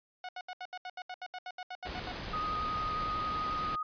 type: tone bursts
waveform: sawtooth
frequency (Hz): 732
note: F#5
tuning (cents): -19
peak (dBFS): -35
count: 16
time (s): 0.24-2.118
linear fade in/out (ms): 2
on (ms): 48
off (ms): 74
type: noise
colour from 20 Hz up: pink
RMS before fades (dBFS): -40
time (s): 1.85-3.76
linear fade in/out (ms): 10
type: tone with vibrato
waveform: sine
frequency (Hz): 1244.5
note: D#6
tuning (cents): 0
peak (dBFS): -32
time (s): 2.33-3.83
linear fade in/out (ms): 5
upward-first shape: triangle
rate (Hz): 11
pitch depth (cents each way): 15
effects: resampled to 11025 Hz